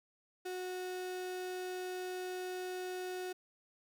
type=tone; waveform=35% pulse; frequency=366.6 Hz; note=F#4; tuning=16 cents flat; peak=-37 dBFS; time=0.45-3.33 s; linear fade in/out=10 ms; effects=none